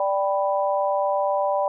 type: chord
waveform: sine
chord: G major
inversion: second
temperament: equal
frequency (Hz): 587.3 / 784 / 987.8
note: D5 / G5 / B5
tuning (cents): 0 / 0 / 0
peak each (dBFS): -22 / -25 / -26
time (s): 0-1.68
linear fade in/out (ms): 2
effects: none